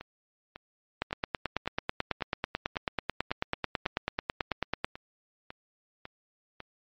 two click trains, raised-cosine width 0.3 ms, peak -24 / -11 dBFS, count 13 / 36, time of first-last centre 0.01-6.603 / 1.02-4.845 s, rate 1.82 / 9.15 Hz, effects low-pass 4000 Hz 12 dB/octave + MP3 48 kbps

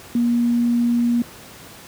sine tone, 237.9 Hz, A#3, 35 cents sharp, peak -15 dBFS, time 0.15-1.22 s, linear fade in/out 2 ms, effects pink hiss -41 dBFS RMS until 1.87 s + high-pass 80 Hz 12 dB/octave

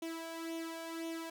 sawtooth tone with flanger, 328.7 Hz, E4, 5 cents flat, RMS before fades -42 dBFS, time 0.02-1.3 s, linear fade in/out 5 ms, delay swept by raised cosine 0.31 to 1.31 ms, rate 1.9 Hz, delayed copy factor +0.65, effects none

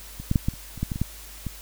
clicks, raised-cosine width 5 ms, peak -23 / -9 / -6 / -10 / -29 / -25 / -12 / -15 / -18 / -10 / -17 dBFS, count 11, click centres 0.2 / 0.314 / 0.358 / 0.485 / 0.538 / 0.777 / 0.83 / 0.918 / 0.959 / 1.016 / 1.467 s, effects added 50 Hz sine -44 dBFS peak until 1.61 s + white hiss -44 dBFS RMS until 1.61 s

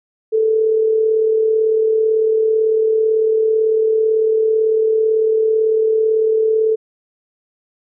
sine tone with amplitude modulation, 440 Hz, A4, in tune, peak -10 dBFS, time 0.32-6.76 s, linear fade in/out 20 ms, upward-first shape sine, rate 38 Hz, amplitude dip 40%, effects none

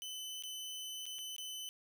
sawtooth tone with dropouts, 3027 Hz, F#7, 39 cents sharp, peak -39 dBFS, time 0.02-1.69 s, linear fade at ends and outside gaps 0 ms, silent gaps 0.424-0.436 / 1.056-1.064 / 1.185-1.189 / 1.364-1.382 s, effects none

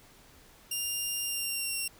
10% pulse tone with pitch glide, 2800 to 2746 Hz, F7 to F7, +4 to -30 cents, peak -23 dBFS, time 0.71-1.88 s, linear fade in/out 5 ms, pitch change -34 cents, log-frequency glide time 1.25-1.74 s, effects pink hiss -57 dBFS RMS until 1.99 s

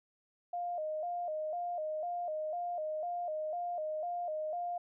sine tone with vibrato, 659.3 Hz, E5, in tune, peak -34 dBFS, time 0.53-4.78 s, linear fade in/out 5 ms, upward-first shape square, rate 2 Hz, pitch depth 110 cents each way, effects none

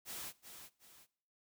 white noise with echo, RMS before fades -45 dBFS, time 0.05-0.33 s, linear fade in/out 50 ms, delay 370 ms, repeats 2, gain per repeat -8 dB, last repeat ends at 1.07 s, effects noise-tail reverb RT60 0.6 s tail -21 dB re dry

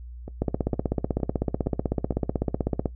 two click trains, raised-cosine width 2 ms, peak -22 / -10 dBFS, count 5 / 40, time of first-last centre 0.28-2.123 / 0.42-2.857 s, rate 2.17 / 16 Hz, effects noise-tail reverb RT60 0.1 s tail -19 dB re dry + added 60 Hz sine -37 dBFS peak until 2.95 s

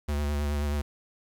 square tone with vibrato, 73 Hz, D2, 10 cents flat, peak -27 dBFS, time 0.08-0.82 s, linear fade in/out 10 ms, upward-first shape sine, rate 9.4 Hz, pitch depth 31 cents each way, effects 9-bit

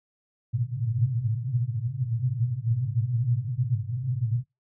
white band-pass noise, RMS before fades -27 dBFS, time 0.53-4.44 s, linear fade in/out 20 ms, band 110 to 130 Hz, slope 96 dB/octave, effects noise-tail reverb RT60 0.2 s tail -22 dB re dry

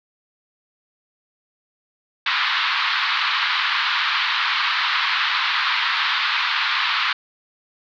pink band-pass noise, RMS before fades -21 dBFS, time 2.26-7.13 s, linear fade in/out 5 ms, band 1000 to 4300 Hz, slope 48 dB/octave, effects none

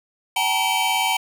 square tone cluster, 764 / 861 / 941 / 2312 / 3089 Hz, G5 / A5 / A#5 / D7 / G7, -45 / -38 / +16 / -28 / -26 cents, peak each -26 dBFS, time 0.36-1.17 s, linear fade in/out 5 ms, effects 9-bit

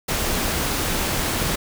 pink noise, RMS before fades -23 dBFS, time 0.08-1.56 s, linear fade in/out 10 ms, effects none

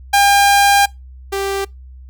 sawtooth tone pair in turn, 803 / 393 Hz, G5 / G4, +41 / +4 cents, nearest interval octave, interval 1237 cents, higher first, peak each -5 / -14 dBFS, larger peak first, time 0.13-0.86 / 1.32-1.65 s, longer first, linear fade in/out 10 ms, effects noise-tail reverb RT60 0.2 s tail -24 dB re dry + added 64 Hz sine -34 dBFS peak until 2.09 s

